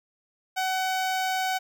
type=tone with notch filter; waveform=sawtooth; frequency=752 Hz; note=F#5; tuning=28 cents sharp; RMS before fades=-27 dBFS; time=0.56-1.59 s; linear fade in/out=20 ms; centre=10000 Hz; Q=2; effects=none